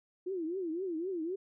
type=tone with vibrato; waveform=sine; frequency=349.2 Hz; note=F4; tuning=in tune; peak=-33 dBFS; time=0.26-1.36 s; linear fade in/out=10 ms; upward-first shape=triangle; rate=3.9 Hz; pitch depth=220 cents each way; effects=none